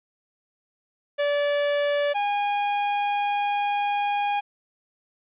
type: tone pair in turn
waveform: 45% pulse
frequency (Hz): 578 / 817.4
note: D5 / G#5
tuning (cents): -28 / -28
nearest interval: tritone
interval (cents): 600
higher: second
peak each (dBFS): -21 / -22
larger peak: first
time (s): 1.18-2.14 / 2.14-4.41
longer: second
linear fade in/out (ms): 20
effects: resampled to 8000 Hz + 10-bit